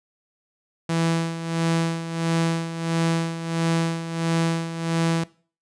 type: tone with tremolo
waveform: sawtooth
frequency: 165.4 Hz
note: E3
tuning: 6 cents sharp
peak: -15 dBFS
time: 0.89-5.24 s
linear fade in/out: 5 ms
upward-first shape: sine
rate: 1.5 Hz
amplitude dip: 70%
effects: noise-tail reverb RT60 0.4 s tail -20 dB re dry + resampled to 22050 Hz